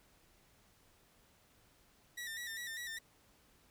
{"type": "tone with vibrato", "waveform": "sawtooth", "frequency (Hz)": 1864.7, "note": "A#6", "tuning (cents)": 0, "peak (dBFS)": -38, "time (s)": [2.17, 2.99], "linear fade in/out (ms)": 10, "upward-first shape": "square", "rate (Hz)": 5, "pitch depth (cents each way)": 60, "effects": ["pink hiss -68 dBFS RMS until 3.7 s"]}